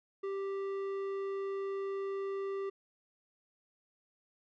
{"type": "tone with low-pass filter", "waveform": "square", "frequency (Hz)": 392, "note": "G4", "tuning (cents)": 0, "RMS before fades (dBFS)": -37, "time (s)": [0.23, 2.7], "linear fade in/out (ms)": 10, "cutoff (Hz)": 1600, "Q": 0.54, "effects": []}